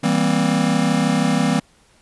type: chord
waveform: square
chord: C dominant seventh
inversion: first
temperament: just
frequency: 163.52 / 196.22 / 235.5 / 261.6 Hz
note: E3 / G3 / Bb3 / C4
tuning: -14 / +2 / +18 / 0 cents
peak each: -22 dBFS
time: 0.03-1.6 s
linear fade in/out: 10 ms
effects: pink hiss -55 dBFS RMS until 2.01 s + resampled to 24000 Hz